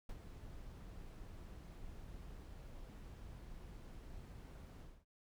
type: noise with ADSR envelope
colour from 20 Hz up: brown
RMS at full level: -45 dBFS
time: 0.09-5.05 s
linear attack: 4 ms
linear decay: 43 ms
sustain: -7 dB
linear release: 250 ms
effects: none